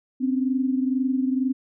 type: tone pair together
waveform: sine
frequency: 257.9 / 280 Hz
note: C4 / C#4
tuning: -25 / +18 cents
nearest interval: minor second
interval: 143 cents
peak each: -21 / -27 dBFS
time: 0.2-1.53 s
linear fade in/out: 20 ms
effects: none